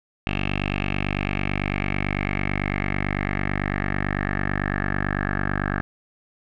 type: tone with low-pass filter sweep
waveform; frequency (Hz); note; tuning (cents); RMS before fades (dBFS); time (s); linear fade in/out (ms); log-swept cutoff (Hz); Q
10% pulse; 49; G1; 0; -25; 0.27-5.81; 0; 2700 to 1600; 6.3
effects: none